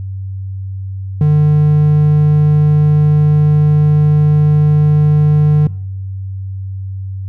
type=tone; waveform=triangle; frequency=150 Hz; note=D3; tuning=37 cents sharp; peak=-5 dBFS; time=1.21-5.67 s; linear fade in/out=2 ms; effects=noise-tail reverb RT60 0.7 s tail -20 dB re dry + added 96 Hz sine -20 dBFS peak until 7.28 s